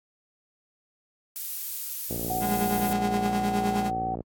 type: noise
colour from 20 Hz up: violet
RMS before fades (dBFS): -32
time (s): 1.36-2.93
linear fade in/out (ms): 0
type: click train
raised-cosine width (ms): 2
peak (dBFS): -20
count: 123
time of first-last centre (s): 2.11-4.206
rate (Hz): 58.2
type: tone with pitch glide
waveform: sine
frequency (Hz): 744 to 756.6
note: F#5 to F#5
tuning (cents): +9 to +38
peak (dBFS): -27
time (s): 2.3-4.15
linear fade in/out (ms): 2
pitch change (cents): +29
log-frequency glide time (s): 3.06-3.8
type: tone with tremolo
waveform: 35% pulse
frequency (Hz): 204.7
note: G#3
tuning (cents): -25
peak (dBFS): -22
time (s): 2.4-3.91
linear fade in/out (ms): 50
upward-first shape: sine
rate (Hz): 9.6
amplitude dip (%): 60
effects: high-pass 60 Hz 12 dB/octave + AAC 64 kbps